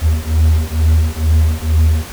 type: beating tone pair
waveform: triangle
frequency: 77.9 / 80.1 Hz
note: D#2 / E2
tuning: +3 / -49 cents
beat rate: 2.2 Hz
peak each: -11 dBFS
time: 0.01-2.06 s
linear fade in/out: 50 ms
effects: pink hiss -31 dBFS RMS until 2.12 s